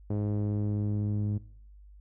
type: tone with low-pass filter sweep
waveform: sawtooth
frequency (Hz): 103.83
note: G#2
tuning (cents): 0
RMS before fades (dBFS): -30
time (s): 0.1-1.38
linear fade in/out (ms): 5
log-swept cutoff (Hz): 470 to 220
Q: 1
effects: noise-tail reverb RT60 0.6 s tail -21 dB re dry + added 50 Hz sine -49 dBFS peak until 2 s